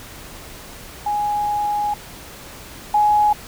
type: tone pair in turn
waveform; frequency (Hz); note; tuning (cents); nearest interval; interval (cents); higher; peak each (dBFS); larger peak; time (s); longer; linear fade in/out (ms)
sine; 830.6 / 837.8; G#5 / G#5; 0 / +15; unison; 15; second; -18 / -12; second; 1.06-1.94 / 2.94-3.33; first; 5
effects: pink hiss -38 dBFS RMS until 3.47 s